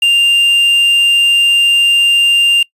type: tone with quantisation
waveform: triangle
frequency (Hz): 2794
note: F7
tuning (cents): 0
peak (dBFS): -5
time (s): 0.02-2.63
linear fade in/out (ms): 5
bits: 5
effects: noise-tail reverb RT60 0.1 s tail -24 dB re dry + resampled to 32000 Hz